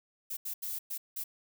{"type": "noise bursts at uneven times", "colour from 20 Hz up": "violet", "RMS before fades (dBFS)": -37, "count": 5, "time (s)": [[0.3, 0.37], [0.45, 0.54], [0.62, 0.79], [0.9, 0.98], [1.16, 1.24]], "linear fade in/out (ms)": 10, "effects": []}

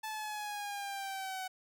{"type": "exponential sweep", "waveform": "sawtooth", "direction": "down", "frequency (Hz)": [874, 748], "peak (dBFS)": -34, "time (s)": [0.03, 1.48], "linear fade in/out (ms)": 10, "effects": []}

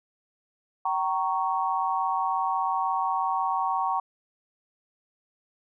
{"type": "chord", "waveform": "sine", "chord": "G diminished", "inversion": "none", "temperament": "equal with one note detuned", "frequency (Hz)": [766.5, 932.3, 1108.7], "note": ["G5", "Bb5", "Db6"], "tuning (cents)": [-39, 0, 0], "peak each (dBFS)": -28, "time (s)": [0.85, 4], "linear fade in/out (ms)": 5, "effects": []}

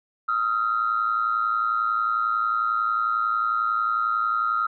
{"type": "tone pair together", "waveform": "sine", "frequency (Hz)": [1258.9, 1370], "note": ["D#6", "F6"], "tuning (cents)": [20, -34], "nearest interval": "minor second", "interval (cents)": 146, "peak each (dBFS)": -23, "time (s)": [0.28, 4.67], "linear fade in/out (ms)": 10, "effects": ["tanh soft clip ceiling -13 dBFS"]}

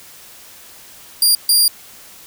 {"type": "tone bursts at uneven times", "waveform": "20% pulse", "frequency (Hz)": 4787, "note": "D8", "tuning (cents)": 32, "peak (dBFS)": -4, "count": 2, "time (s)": [[1.22, 1.35], [1.49, 1.68]], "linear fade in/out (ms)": 2, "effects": ["white hiss -41 dBFS RMS until 2.26 s"]}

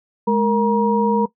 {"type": "tone cluster", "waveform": "sine", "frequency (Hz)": [210.7, 464.3, 950], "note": ["G#3", "A#4", "A#5"], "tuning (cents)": [25, -7, 33], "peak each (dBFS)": -18, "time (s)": [0.27, 1.26], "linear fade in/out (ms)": 10, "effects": ["noise-tail reverb RT60 0.1 s tail -18 dB re dry"]}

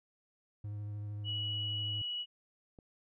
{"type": "tone with vibrato", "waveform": "triangle", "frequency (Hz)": 103.83, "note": "G#2", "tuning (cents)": 0, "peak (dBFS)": -36, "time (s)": [0.64, 2.02], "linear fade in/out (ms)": 5, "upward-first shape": "triangle", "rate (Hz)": 13, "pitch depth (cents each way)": 20}
{"type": "tone", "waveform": "sine", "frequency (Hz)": 2928, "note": "F#7", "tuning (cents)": -19, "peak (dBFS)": -35, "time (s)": [1.24, 2.26], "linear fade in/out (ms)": 50}
{"type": "click", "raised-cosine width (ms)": 2, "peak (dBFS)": -40, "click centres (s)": 2.788}
{"effects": []}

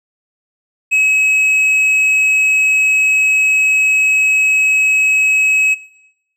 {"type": "tone with tanh clipping", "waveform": "sine", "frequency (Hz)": 2561, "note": "D#7", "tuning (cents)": 49, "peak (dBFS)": -11, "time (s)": [0.91, 5.75], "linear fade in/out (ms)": 20, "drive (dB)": 5, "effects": ["noise-tail reverb RT60 0.8 s tail -17 dB re dry"]}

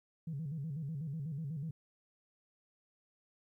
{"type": "tone with vibrato", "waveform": "sine", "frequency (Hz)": 150, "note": "D3", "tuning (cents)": 37, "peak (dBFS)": -36, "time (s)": [0.27, 1.71], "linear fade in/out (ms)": 5, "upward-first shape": "square", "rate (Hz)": 8.1, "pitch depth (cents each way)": 140, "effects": ["tanh soft clip ceiling -33 dBFS", "13-bit"]}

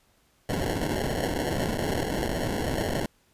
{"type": "noise with sample-and-hold", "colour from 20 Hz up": "blue", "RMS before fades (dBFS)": -28, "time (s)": [0.49, 3.06], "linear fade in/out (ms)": 2, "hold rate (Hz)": 1225, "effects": ["pink hiss -65 dBFS RMS until 3.33 s", "resampled to 32000 Hz"]}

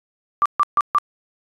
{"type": "tone bursts", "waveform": "sine", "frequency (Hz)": 1174.7, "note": "D6", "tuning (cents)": 0, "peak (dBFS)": -12, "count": 4, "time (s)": [0.42, 0.984], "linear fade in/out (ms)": 0, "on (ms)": 36, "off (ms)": 140, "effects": ["resampled to 24000 Hz"]}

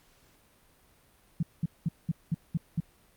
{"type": "tone bursts", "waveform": "sine", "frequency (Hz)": 163.4, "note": "E3", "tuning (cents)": -15, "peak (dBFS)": -24, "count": 7, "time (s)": [1.4, 2.803], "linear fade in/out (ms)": 5, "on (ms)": 29, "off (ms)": 200, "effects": ["pink hiss -63 dBFS RMS until 3.16 s", "Opus 48 kbps"]}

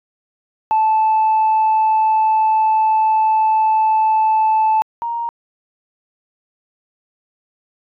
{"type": "tone pair in turn", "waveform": "sine", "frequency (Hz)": [874, 935.2], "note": ["A5", "A#5"], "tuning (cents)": [-12, 5], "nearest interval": "minor second", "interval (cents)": 117, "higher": "second", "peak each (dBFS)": [-10, -19], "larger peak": "first", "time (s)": [[0.71, 4.82], [5.02, 5.29]], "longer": "first", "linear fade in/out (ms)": 0, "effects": ["tanh soft clip ceiling -9 dBFS"]}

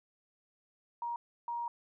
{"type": "tone bursts at uneven times", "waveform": "sine", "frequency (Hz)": 945, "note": "A#5", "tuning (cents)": 23, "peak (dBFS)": -34, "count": 2, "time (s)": [[1.02, 1.16], [1.48, 1.68]], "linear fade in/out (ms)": 2, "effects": []}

